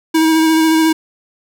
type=tone with vibrato; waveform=square; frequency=319.8 Hz; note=D#4; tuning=48 cents sharp; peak=-10 dBFS; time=0.14-0.93 s; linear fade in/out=10 ms; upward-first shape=sine; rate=14 Hz; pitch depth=17 cents each way; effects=none